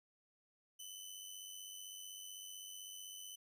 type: tone with amplitude modulation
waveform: 15% pulse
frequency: 3014 Hz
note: F#7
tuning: 31 cents sharp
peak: -39 dBFS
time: 0.79-3.36 s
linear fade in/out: 10 ms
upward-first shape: sine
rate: 95.8 Hz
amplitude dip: 50%
effects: none